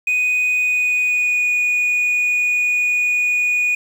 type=tone with pitch glide; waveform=sine; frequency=2489 to 2462 Hz; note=D#7 to D#7; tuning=0 to -19 cents; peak=-12 dBFS; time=0.07-3.75 s; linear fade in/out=5 ms; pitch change=-19 cents; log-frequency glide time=0.52-1.51 s; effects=tanh soft clip ceiling -14 dBFS + 7-bit